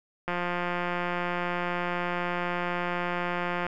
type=click train; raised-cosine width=0.5 ms; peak=-15 dBFS; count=597; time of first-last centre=0.28-3.666 s; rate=176 Hz; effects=none